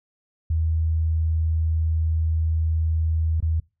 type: tone with dropouts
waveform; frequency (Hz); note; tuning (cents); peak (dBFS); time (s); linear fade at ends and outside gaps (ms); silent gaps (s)
sine; 80.3; E2; -45; -19; 0.5-3.6; 5; 3.404-3.425
effects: noise-tail reverb RT60 0.3 s tail -25 dB re dry